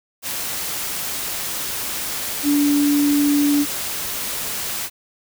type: tone in noise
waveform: sine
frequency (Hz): 289.2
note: D4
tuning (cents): -27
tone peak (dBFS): -14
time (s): 2.43-3.66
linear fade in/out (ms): 50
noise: white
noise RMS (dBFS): -26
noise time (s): 0.22-4.9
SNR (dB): +9
effects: none